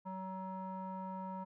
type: tone with low-pass filter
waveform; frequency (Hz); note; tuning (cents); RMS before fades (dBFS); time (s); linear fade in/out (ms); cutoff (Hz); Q
square; 188.5; F#3; +32; -43; 0.05-1.45; 20; 1000; 6.3
effects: none